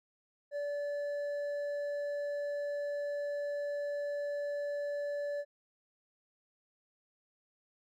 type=tone with hard clipping; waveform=triangle; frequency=578 Hz; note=D5; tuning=28 cents flat; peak=-35 dBFS; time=0.51-5.45 s; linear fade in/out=50 ms; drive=8 dB; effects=none

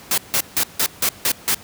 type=noise bursts; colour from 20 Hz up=white; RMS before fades=-18 dBFS; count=7; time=0.11-1.546 s; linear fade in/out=2 ms; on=68 ms; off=160 ms; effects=pink hiss -42 dBFS RMS until 1.63 s + high-pass 80 Hz 12 dB/octave

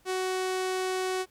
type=tone with low-pass filter; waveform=sawtooth; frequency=372.8 Hz; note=F#4; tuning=13 cents sharp; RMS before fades=-30 dBFS; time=0.05-1.26 s; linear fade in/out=50 ms; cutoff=9800 Hz; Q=1; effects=pink hiss -64 dBFS RMS until 1.3 s

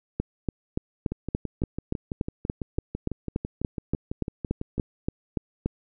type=two click trains; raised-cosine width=3 ms; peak=-17 / -12 dBFS; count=23 / 20; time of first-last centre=1.12-4.781 / 0.2-5.66 s; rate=6.01 / 3.48 Hz; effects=none

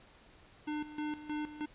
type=tone with tremolo; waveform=square; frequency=300.9 Hz; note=D4; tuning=42 cents sharp; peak=-35 dBFS; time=0.67-1.66 s; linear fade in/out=10 ms; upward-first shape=square; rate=3.2 Hz; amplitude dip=75%; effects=pink hiss -60 dBFS RMS until 1.74 s + resampled to 8000 Hz

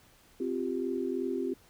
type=chord; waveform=sine; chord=C suspended fourth; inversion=none; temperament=equal; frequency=261.6 / 349.2 / 392 Hz; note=C4 / F4 / G4; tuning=0 / 0 / 0 cents; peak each=-34 dBFS; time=0.4-1.54 s; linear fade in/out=5 ms; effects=pink hiss -61 dBFS RMS until 1.69 s

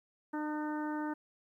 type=harmonic tone with a mistuned harmonic; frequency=302.2 Hz; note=D4; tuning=50 cents sharp; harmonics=1 / 2 / 3 / 4 / 5 / 6; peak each=-35 / -46 / -41 / -48 / -46 / -52 dBFS; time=0.33-1.14 s; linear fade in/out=10 ms; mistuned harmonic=4; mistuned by=+21 cents; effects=12-bit

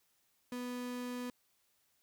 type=tone; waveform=35% pulse; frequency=246.9 Hz; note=B3; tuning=in tune; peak=-37 dBFS; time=0.52-1.3 s; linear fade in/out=2 ms; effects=white hiss -75 dBFS RMS until 2.02 s

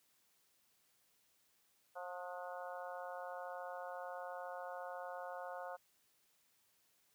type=harmonic tone with a mistuned harmonic; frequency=178.6 Hz; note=F3; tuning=39 cents sharp; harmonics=3 / 4 / 5 / 6 / 7 / 8; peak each=-48 / -48 / -52 / -55 / -54 / -54 dBFS; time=1.95-5.77 s; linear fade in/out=20 ms; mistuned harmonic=8; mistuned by=+35 cents; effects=white hiss -75 dBFS RMS until 7.14 s + high-pass 60 Hz 12 dB/octave

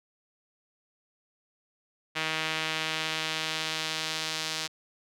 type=tone with band-pass filter sweep; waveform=sawtooth; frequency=158.2 Hz; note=D#3; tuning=29 cents sharp; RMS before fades=-32 dBFS; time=2.15-4.68 s; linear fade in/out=20 ms; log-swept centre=2600 to 4600 Hz; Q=1.3; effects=none

